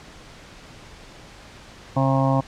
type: harmonic tone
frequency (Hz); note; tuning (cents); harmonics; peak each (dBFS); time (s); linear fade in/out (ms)
134.5; C3; +48; 1 / 2 / 4 / 5 / 6 / 7 / 8; -20 / -23 / -26 / -27 / -28 / -28 / -29; 1.96-2.41; 10
effects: pink hiss -44 dBFS RMS until 2.47 s + low-pass 6000 Hz 12 dB/octave